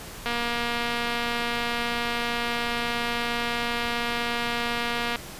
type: click train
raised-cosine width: 0.3 ms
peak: -12 dBFS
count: 1162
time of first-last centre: 0.26-5.159 s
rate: 237 Hz
effects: pink hiss -40 dBFS RMS until 5.39 s + resampled to 32000 Hz